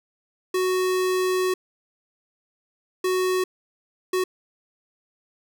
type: tone bursts at uneven times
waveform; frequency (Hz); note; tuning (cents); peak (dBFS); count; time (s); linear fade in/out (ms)
square; 370; F#4; 0; -21; 3; 0.54-1.54 / 3.04-3.44 / 4.13-4.24; 5
effects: none